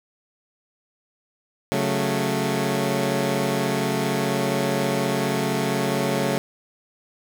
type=chord; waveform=15% pulse; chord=F# minor; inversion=second; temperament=equal; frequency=138.59 / 185 / 220 Hz; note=C#3 / F#3 / A3; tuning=0 / 0 / 0 cents; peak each=-19 / -20 / -19 dBFS; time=1.72-6.38 s; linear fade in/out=0 ms; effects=none